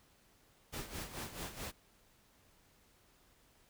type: noise with tremolo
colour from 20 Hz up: pink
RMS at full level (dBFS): -42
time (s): 0.72-1.72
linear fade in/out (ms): 20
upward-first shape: sine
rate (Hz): 4.6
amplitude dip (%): 70
effects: pink hiss -68 dBFS RMS until 3.69 s

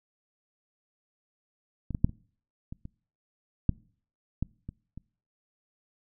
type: clicks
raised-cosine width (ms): 5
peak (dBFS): -22 / -18 / -8 / -28 / -26 / -28 / -9 / -16 / -25 / -29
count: 10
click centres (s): 1.907 / 1.948 / 2.045 / 2.094 / 2.725 / 2.854 / 3.693 / 4.426 / 4.69 / 4.976
effects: noise-tail reverb RT60 0.5 s tail -25 dB re dry

